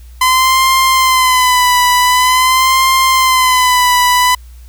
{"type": "tone with vibrato", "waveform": "sawtooth", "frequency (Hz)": 1020, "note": "C6", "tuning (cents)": -44, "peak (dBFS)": -4, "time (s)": [0.21, 4.35], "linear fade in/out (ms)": 5, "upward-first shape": "sine", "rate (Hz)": 0.46, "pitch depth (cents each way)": 55, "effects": ["added 60 Hz sine -32 dBFS peak until 4.68 s", "white hiss -49 dBFS RMS until 4.68 s"]}